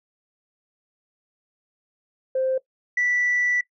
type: tone pair in turn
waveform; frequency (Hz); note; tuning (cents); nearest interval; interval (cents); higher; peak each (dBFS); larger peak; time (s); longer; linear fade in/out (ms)
sine; 523 / 1965.5; C5 / B6; -1 / -9; octave + major seventh; 2292; second; -19 / -18; second; 2.35-2.58 / 2.97-3.61; second; 5
effects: noise-tail reverb RT60 0.1 s tail -20 dB re dry + tanh soft clip ceiling -15 dBFS